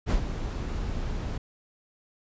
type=noise with ADSR envelope; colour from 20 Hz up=brown; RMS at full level=-22 dBFS; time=0.06-1.38 s; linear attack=48 ms; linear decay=94 ms; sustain=-9 dB; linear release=7 ms; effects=resampled to 16000 Hz